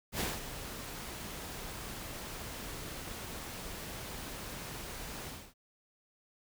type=noise with ADSR envelope; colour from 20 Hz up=pink; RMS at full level=-33 dBFS; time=0.12-5.54 s; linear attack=79 ms; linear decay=200 ms; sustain=-10 dB; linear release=270 ms; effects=none